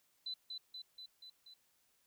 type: tone with echo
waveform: sine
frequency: 4010 Hz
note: B7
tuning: 26 cents sharp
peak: -39 dBFS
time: 0.26-0.34 s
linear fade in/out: 5 ms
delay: 240 ms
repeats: 5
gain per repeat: -3 dB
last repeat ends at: 1.54 s
effects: white hiss -75 dBFS RMS until 2.06 s